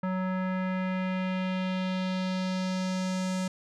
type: tone with low-pass filter sweep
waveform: square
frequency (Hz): 186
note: F#3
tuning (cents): +9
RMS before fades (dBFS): -30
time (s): 0.03-3.48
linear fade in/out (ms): 5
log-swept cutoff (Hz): 1400 to 7900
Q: 1.7
effects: none